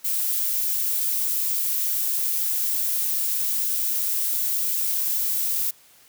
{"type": "noise", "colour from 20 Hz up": "violet", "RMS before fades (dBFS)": -24, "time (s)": [0.04, 5.71], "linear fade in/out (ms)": 10, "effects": ["white hiss -54 dBFS RMS until 6.08 s", "high-pass 60 Hz 12 dB/octave"]}